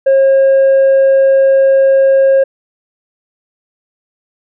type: tone with tanh clipping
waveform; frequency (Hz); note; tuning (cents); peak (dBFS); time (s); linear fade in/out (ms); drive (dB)
sine; 540; C#5; -45; -6; 0.06-2.44; 10; 2
effects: none